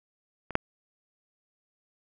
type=clicks; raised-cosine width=0.5 ms; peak=-23 / -6 dBFS; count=2; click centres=0.507 / 0.554 s; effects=none